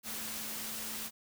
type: tone in noise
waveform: sine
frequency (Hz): 220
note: A3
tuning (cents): 0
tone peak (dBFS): -51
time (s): 0.03-1.11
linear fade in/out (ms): 50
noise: white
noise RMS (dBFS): -40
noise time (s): 0.03-1.11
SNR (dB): -14
effects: none